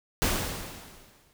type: noise with exponential decay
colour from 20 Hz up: pink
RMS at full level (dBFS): -24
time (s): 0.22-1.33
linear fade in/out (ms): 0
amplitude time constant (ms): 240
effects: none